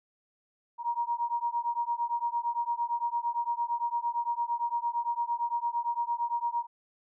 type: beating tone pair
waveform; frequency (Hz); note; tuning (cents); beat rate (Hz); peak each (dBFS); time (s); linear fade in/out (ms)
sine; 941 / 949.8; A#5 / A#5; +16 / +32; 8.8; -31; 0.78-6.67; 50
effects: none